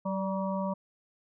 harmonic tone with a mistuned harmonic, 190.9 Hz, G3, 46 cents flat, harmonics 1 / 3 / 5 / 6, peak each -31 / -34 / -36 / -42 dBFS, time 0.05-0.74 s, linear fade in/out 10 ms, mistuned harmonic 3, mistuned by +34 cents, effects none

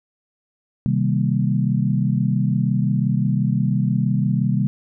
sine chord, C minor seventh, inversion none, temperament equal with one note detuned, 130.81 / 156.65 / 196 / 233.1 Hz, C3 / Eb3 / G3 / Bb3, 0 / +12 / 0 / 0 cents, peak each -20 / -23 / -21 / -26 dBFS, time 0.86-4.67 s, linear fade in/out 0 ms, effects none

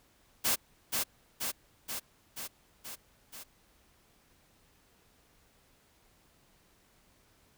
white noise with echo, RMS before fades -28 dBFS, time 0.44-0.56 s, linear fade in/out 20 ms, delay 480 ms, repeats 6, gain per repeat -3 dB, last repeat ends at 3.44 s, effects pink hiss -66 dBFS RMS until 7.57 s

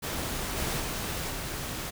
pink noise with level steps, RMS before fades -33 / -31 / -33 / -35 dBFS, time 0.02-1.91 s, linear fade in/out 20 ms, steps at 0.57 / 0.8 / 1.3 s, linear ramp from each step 2 ms, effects none

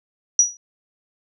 sine tone with exponential decay, 5820 Hz, F#8, 29 cents flat, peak -7 dBFS, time 0.39-0.57 s, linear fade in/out 2 ms, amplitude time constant 39 ms, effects none

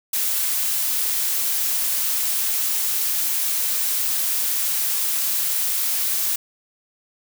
blue noise, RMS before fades -22 dBFS, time 0.13-6.36 s, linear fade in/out 5 ms, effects none

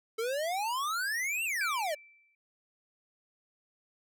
square exponential two-way sweep, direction up then down, 434.4 to 2803 to 570 Hz, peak -31 dBFS, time 0.18-1.95 s, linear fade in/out 10 ms, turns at 1.44 s
sine tone with exponential decay, 2331 Hz, D7, 14 cents flat, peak -30 dBFS, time 1.61-2.35 s, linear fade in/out 2 ms, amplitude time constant 160 ms
effects none

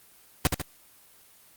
pink noise with echo, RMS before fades -20 dBFS, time 0.45-0.47 s, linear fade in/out 0 ms, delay 73 ms, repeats 2, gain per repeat -5 dB, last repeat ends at 0.616 s, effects white hiss -56 dBFS RMS until 1.56 s + Opus 24 kbps

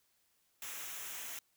white noise with comb filter, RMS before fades -44 dBFS, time 0.62-1.39 s, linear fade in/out 2 ms, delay 0.22 ms, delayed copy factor -0.6, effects white hiss -75 dBFS RMS until 1.56 s

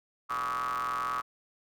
45% pulse ring-modulated tone, 62 Hz, B1, 7 cents sharp, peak -27 dBFS, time 0.29-1.22 s, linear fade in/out 20 ms, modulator 1200 Hz, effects none

